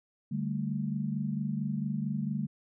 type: chord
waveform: sine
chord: D suspended fourth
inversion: none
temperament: just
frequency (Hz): 146.83 / 195.78 / 220.2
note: D3 / G3 / A3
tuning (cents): 0 / -2 / +2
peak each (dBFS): -34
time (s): 0.31-2.47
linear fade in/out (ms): 10
effects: none